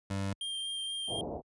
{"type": "tone", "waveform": "25% pulse", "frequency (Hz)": 98, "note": "G2", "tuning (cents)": 0, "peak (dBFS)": -28, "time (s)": [0.1, 0.33], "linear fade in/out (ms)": 5}
{"type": "tone with vibrato", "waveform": "square", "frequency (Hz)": 3186, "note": "G7", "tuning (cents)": 27, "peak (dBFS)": -35, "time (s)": [0.41, 1.21], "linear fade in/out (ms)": 2, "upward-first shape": "sine", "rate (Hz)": 4.2, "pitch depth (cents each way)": 11}
{"type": "low-pass noise", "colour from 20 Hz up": "white", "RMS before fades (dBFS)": -38, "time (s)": [1.07, 1.42], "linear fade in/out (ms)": 50, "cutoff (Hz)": 780, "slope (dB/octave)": 48}
{"effects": ["high-pass 60 Hz 12 dB/octave", "resampled to 24000 Hz"]}